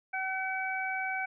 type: harmonic tone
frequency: 760 Hz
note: F#5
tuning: 46 cents sharp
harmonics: 1 / 2 / 3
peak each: -35 / -35 / -35 dBFS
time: 0.13-1.26 s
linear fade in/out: 10 ms
effects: none